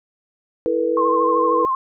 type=chord; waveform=sine; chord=E suspended fourth; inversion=none; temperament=equal with one note detuned; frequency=329.6 / 440 / 486.5 Hz; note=E4 / A4 / B4; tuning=0 / 0 / -26 cents; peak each=-23 / -23 / -19 dBFS; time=0.66-1.65 s; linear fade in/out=0 ms
type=tone with vibrato; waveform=sine; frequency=1062 Hz; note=C6; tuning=25 cents sharp; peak=-17 dBFS; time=0.97-1.75 s; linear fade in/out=2 ms; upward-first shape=sine; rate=13 Hz; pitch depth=46 cents each way
effects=none